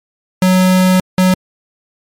square tone bursts at uneven times, 185 Hz, F#3, in tune, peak -8 dBFS, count 2, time 0.42-1 / 1.18-1.34 s, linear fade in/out 2 ms, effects MP3 64 kbps

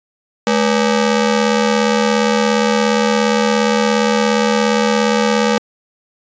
sawtooth ring-modulated tone, 349.2 Hz, F4, in tune, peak -5 dBFS, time 0.47-5.58 s, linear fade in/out 0 ms, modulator 136 Hz, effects resampled to 16000 Hz

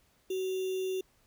sine tone with sample-and-hold, 375.7 Hz, F#4, 26 cents sharp, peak -30 dBFS, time 0.3-1.01 s, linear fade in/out 5 ms, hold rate 3150 Hz, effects pink hiss -68 dBFS RMS until 1.26 s

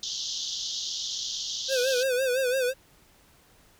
pink band-pass noise, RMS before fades -33 dBFS, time 0.03-2.03 s, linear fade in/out 0 ms, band 3100 to 6600 Hz, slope 96 dB/octave
square tone with vibrato, 513 Hz, C5, 34 cents flat, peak -24 dBFS, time 1.68-2.74 s, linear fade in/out 50 ms, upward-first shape sine, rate 5.9 Hz, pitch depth 87 cents each way
effects pink hiss -59 dBFS RMS until 3.79 s

